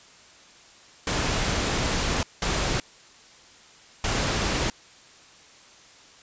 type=noise bursts at uneven times; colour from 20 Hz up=pink; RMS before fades=-25 dBFS; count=3; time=1.07-2.23 / 2.42-2.8 / 4.04-4.7 s; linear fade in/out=2 ms; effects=white hiss -51 dBFS RMS until 6.22 s + resampled to 16000 Hz